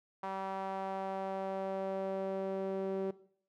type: tone with band-pass filter sweep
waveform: sawtooth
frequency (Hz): 192.4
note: G3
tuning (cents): -32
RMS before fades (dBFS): -37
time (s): 0.23-3.11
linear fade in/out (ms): 5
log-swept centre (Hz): 920 to 430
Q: 2.7
effects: noise-tail reverb RT60 0.6 s tail -18 dB re dry